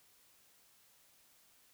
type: silence
effects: white hiss -67 dBFS RMS until 1.73 s